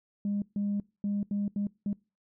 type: tone bursts at uneven times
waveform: sine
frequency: 203.2 Hz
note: G#3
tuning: 38 cents flat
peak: -26 dBFS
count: 6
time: 0.25-0.42 / 0.56-0.8 / 1.04-1.23 / 1.31-1.48 / 1.56-1.67 / 1.86-1.93 s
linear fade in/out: 2 ms
effects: noise-tail reverb RT60 0.3 s tail -25 dB re dry + tanh soft clip ceiling -24 dBFS